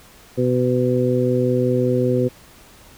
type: harmonic tone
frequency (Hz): 125.3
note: B2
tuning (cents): +25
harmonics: 1 / 2 / 3 / 4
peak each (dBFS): -21 / -21 / -21 / -21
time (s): 0.37-2.29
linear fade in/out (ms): 20
effects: pink hiss -47 dBFS RMS until 2.97 s